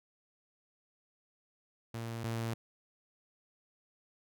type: tone pair in turn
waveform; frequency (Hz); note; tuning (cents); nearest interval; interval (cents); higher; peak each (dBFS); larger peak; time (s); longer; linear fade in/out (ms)
sawtooth; 115.1 / 114.56; A#2 / A#2; -22 / -30; unison; 8; first; -34 / -30; second; 1.94-2.24 / 2.24-2.54; neither; 5
effects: none